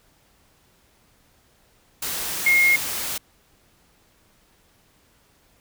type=tone in noise; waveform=sine; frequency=2145 Hz; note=C7; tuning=42 cents sharp; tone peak=-14 dBFS; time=2.46-2.76 s; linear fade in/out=5 ms; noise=white; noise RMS=-28 dBFS; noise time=2.02-3.18 s; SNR=+11 dB; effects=pink hiss -60 dBFS RMS until 5.6 s